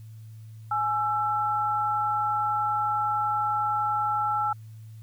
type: tone pair together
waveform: sine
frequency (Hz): 840 / 1334.6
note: G#5 / E6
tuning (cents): +19 / +21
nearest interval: minor sixth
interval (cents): 802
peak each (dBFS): -26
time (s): 0.71-4.53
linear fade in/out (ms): 5
effects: added 110 Hz sine -41 dBFS peak until 5.02 s + white hiss -64 dBFS RMS until 5.02 s